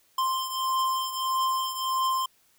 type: beating tone pair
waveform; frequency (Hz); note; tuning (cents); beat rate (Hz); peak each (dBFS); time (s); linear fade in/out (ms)
square; 1046.5 / 1048.1; C6 / C6; 0 / +3; 1.6; -27 / -32; 0.18-2.26; 5
effects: white hiss -64 dBFS RMS until 2.58 s